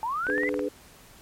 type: linear sweep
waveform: sine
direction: up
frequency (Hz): 860 to 2073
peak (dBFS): -26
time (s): 0.03-0.49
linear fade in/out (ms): 0
type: clicks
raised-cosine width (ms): 0.5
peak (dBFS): -20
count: 7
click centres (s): 0.268 / 0.3 / 0.38 / 0.434 / 0.492 / 0.542 / 0.593
type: chord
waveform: sine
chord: G# diminished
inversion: second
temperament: equal with one note detuned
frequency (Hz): 293.7 / 415.3 / 500.2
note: D4 / G#4 / B4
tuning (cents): 0 / 0 / +22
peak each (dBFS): -30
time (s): 0.28-0.69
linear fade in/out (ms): 10
effects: pink hiss -52 dBFS RMS until 1.21 s + MP3 64 kbps